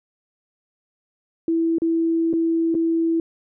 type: tone with dropouts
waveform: sine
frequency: 329.6 Hz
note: E4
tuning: in tune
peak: -17 dBFS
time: 1.48-3.2 s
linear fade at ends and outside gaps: 2 ms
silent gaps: 1.784-1.819 / 2.33-2.336 / 2.744-2.75 s
effects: none